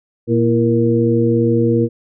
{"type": "harmonic tone with a mistuned harmonic", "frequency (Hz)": 117.4, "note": "A#2", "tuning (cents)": 13, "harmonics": [1, 2, 3, 4], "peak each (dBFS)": [-17, -17, -17, -17], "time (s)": [0.27, 1.89], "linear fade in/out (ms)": 50, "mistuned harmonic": 3, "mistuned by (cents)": -74, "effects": []}